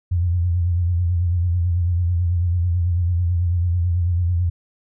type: tone with vibrato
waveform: sine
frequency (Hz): 87.31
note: F2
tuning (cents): 0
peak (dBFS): -16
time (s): 0.11-4.5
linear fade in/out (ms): 10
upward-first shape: triangle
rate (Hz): 9.1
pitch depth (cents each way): 79
effects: none